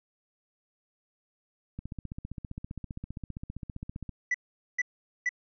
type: click train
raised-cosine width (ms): 5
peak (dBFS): -25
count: 36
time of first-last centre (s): 1.79-4.093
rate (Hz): 15.2
type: tone bursts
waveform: triangle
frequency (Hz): 1975.5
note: B6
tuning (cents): 0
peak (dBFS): -23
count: 3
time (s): 4.31-5.292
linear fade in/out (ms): 5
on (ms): 34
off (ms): 440
effects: resampled to 16000 Hz